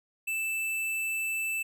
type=tone with hard clipping; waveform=sine; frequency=2644 Hz; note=E7; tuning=5 cents sharp; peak=-30 dBFS; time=0.27-1.63 s; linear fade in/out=10 ms; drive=14 dB; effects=none